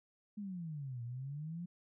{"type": "exponential two-way sweep", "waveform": "sine", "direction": "down then up", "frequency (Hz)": [213.1, 116.54, 178.8], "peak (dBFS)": -40, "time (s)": [0.37, 1.66], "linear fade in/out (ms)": 10, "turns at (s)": 1.03, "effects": []}